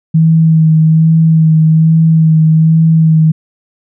sine tone with vibrato, 160 Hz, D#3, 49 cents sharp, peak -4 dBFS, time 0.14-3.32 s, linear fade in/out 10 ms, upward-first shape sine, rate 1.2 Hz, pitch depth 21 cents each way, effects none

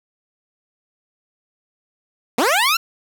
15% pulse linear sweep, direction up, 206.2 to 1396.9 Hz, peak -8 dBFS, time 2.38-2.77 s, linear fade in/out 5 ms, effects none

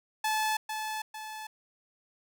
sawtooth tone with echo, 866 Hz, A5, 28 cents flat, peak -23 dBFS, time 0.24-0.57 s, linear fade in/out 5 ms, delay 450 ms, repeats 2, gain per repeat -6 dB, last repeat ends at 1.47 s, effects none

